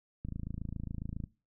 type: click train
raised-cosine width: 5 ms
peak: -26 dBFS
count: 28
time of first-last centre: 0.25-1.239 s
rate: 27.3 Hz
effects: noise-tail reverb RT60 0.3 s tail -20 dB re dry